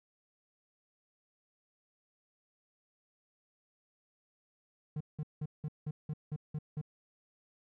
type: tone bursts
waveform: triangle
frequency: 151.3 Hz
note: D#3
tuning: 48 cents flat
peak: -32 dBFS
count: 9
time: 4.96-6.814 s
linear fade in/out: 5 ms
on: 46 ms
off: 180 ms
effects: none